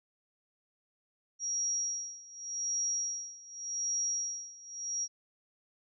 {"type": "tone with tremolo", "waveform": "sine", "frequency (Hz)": 5670, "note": "F8", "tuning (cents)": 25, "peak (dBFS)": -29, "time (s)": [1.39, 5.08], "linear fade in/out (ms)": 50, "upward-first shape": "sine", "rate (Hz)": 0.86, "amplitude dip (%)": 90, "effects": []}